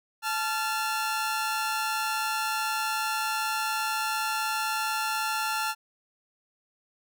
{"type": "tone pair together", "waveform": "sawtooth", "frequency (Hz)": [871.1, 1378], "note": ["A5", "F6"], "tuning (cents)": [-18, -24], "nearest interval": "minor sixth", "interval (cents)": 794, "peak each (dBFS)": -26, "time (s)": [0.22, 5.75], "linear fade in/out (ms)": 50, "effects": []}